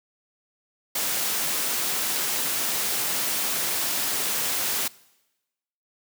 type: high-pass noise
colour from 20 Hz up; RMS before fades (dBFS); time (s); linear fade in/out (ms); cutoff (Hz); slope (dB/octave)
white; -26; 0.95-4.88; 5; 150; 12
effects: noise-tail reverb RT60 1.0 s tail -22 dB re dry